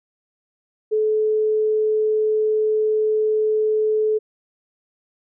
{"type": "tone", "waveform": "sine", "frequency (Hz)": 431.3, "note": "A4", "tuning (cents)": -35, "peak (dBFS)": -16, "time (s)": [0.91, 4.19], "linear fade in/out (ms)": 20, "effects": []}